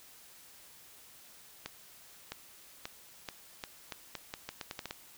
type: accelerating click train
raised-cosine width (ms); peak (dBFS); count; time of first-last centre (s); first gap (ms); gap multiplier
0.2; -21; 14; 1.66-4.909; 660; 0.81
effects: white hiss -56 dBFS RMS until 5.17 s